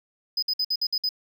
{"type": "tone bursts", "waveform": "triangle", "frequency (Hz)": 5010, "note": "D#8", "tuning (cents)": 11, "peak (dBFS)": -21, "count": 7, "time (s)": [0.37, 1.091], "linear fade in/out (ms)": 5, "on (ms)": 55, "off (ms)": 56, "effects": []}